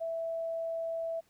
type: tone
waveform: sine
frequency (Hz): 659.3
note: E5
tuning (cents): 0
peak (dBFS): -32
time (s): 0-1.21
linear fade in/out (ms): 20
effects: pink hiss -69 dBFS RMS until 1.29 s